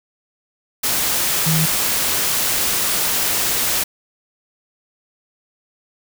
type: tone in noise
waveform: sine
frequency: 159.8 Hz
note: D#3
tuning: 47 cents sharp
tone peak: -16 dBFS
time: 1.46-1.66 s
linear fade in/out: 10 ms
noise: white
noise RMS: -19 dBFS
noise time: 0.83-3.84 s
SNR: 0 dB
effects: none